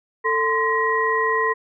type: tone cluster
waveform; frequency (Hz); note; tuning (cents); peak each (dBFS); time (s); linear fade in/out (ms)
sine; 444.6 / 1036 / 1901; A4 / C6 / A#6; +18 / -17 / +33; -23 / -21 / -22; 0.24-1.54; 20
effects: none